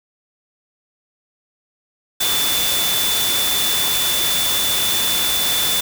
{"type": "tone in noise", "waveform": "sine", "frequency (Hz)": 3503, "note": "A7", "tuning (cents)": -8, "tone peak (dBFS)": -20, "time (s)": [2.2, 5.81], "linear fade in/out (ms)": 10, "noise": "white", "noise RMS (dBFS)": -20, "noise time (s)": [2.2, 5.81], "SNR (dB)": -3, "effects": []}